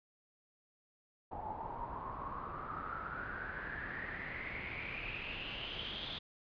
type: noise with low-pass filter sweep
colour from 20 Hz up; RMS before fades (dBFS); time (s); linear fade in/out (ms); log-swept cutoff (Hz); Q
pink; -43; 1.31-6.19; 10; 820 to 3500; 9.3
effects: resampled to 11025 Hz